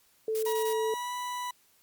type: tone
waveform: sine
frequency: 440 Hz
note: A4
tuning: in tune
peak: -27 dBFS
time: 0.28-0.94 s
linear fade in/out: 2 ms
type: noise bursts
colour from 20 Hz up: blue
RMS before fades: -39 dBFS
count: 4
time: 0.35-0.729 s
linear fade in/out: 0 ms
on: 76 ms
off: 25 ms
type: tone with pitch glide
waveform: 40% pulse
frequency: 958 to 986.6 Hz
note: A#5 to B5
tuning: +47 to -2 cents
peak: -32 dBFS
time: 0.46-1.51 s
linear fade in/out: 5 ms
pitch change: +51 cents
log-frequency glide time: 0.76-1.14 s
effects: white hiss -65 dBFS RMS until 1.82 s + Opus 48 kbps